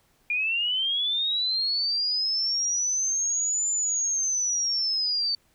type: linear two-way sweep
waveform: sine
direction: up then down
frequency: 2399 to 7130 to 4529 Hz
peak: -23 dBFS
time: 0.3-5.35 s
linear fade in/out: 2 ms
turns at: 3.69 s
effects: pink hiss -65 dBFS RMS until 5.54 s